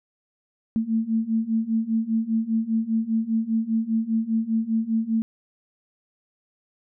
sine beating tone pair, 221.4 / 226.4 Hz, A3 / A3, +11 / +50 cents, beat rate 5 Hz, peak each -25 / -23 dBFS, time 0.76-5.22 s, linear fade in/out 0 ms, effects none

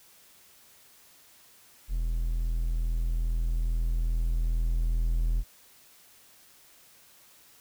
triangle tone with level ramp, 41.2 Hz, E1, in tune, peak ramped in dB -24 to -21 dBFS, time 1.88-5.44 s, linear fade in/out 50 ms, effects white hiss -57 dBFS RMS until 7.6 s

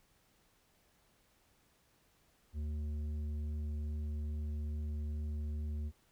sine tone with tanh clipping, 75.2 Hz, D2, 42 cents sharp, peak -37 dBFS, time 2.53-5.92 s, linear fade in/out 50 ms, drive 8 dB, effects pink hiss -71 dBFS RMS until 6.11 s

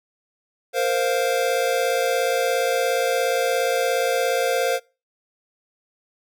square chord, Bb suspended second, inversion none, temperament equal, 466.2 / 523.3 / 698.5 Hz, Bb4 / C5 / F5, 0 / 0 / 0 cents, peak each -25 / -23 / -26 dBFS, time 0.73-4.8 s, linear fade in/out 50 ms, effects noise-tail reverb RT60 0.3 s tail -24 dB re dry

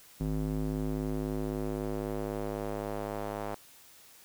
square tone with band-pass filter sweep, 51.91 Hz, G#1, in tune, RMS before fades -34 dBFS, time 0.2-3.55 s, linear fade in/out 5 ms, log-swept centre 210 to 740 Hz, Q 1.3, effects white hiss -56 dBFS RMS until 4.24 s

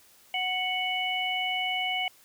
harmonic tone, 740 Hz, F#5, in tune, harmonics 1 / 3 / 4, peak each -32 / -30 / -31 dBFS, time 0.34-2.08 s, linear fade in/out 2 ms, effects white hiss -58 dBFS RMS until 2.24 s

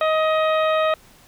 harmonic tone, 629 Hz, D#5, 19 cents sharp, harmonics 1 / 2 / 3 / 4 / 5 / 6, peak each -18 / -22 / -30 / -31 / -36 / -34 dBFS, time 0.01-0.94 s, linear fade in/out 2 ms, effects pink hiss -51 dBFS RMS until 1.27 s

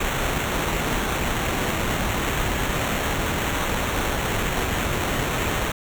pink noise with sample-and-hold, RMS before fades -24 dBFS, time 0-5.72 s, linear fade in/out 5 ms, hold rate 4900 Hz, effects none

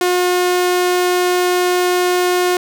sawtooth tone, 359.5 Hz, F#4, 50 cents flat, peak -9 dBFS, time 0.01-2.57 s, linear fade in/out 2 ms, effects none

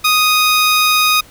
15% pulse tone, 1244.5 Hz, D#6, in tune, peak -4 dBFS, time 0.04-1.21 s, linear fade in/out 10 ms, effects pink hiss -43 dBFS RMS until 1.3 s

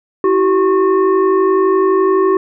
sine tone with frequency modulation, 382.9 Hz, G4, 41 cents flat, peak -9 dBFS, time 0.24-2.37 s, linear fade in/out 2 ms, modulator 714 Hz, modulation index 0.8, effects none

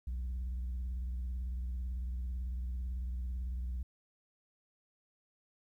sine tone with vibrato, 61.74 Hz, B1, in tune, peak -32 dBFS, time 0.07-3.83 s, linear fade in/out 5 ms, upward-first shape sine, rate 18 Hz, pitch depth 130 cents each way, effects tanh soft clip ceiling -34 dBFS + 12-bit

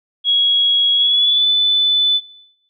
sine tone with pitch glide, 3322 to 3499 Hz, G#7 to A7, 0 to -10 cents, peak -11 dBFS, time 0.24-2.21 s, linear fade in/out 50 ms, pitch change +90 cents, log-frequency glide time 0.95-1.46 s, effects noise-tail reverb RT60 0.8 s tail -18 dB re dry

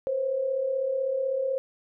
sine tone pair together, 498 / 534 Hz, B4 / C5, +14 / +35 cents, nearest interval minor second, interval 121 cents, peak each -33 / -25 dBFS, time 0.07-1.58 s, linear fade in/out 0 ms, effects none

